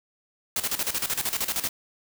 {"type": "noise with tremolo", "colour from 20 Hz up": "white", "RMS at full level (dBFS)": -26, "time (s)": [0.56, 1.69], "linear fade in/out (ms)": 2, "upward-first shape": "square", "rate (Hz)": 13, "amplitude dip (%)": 75, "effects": []}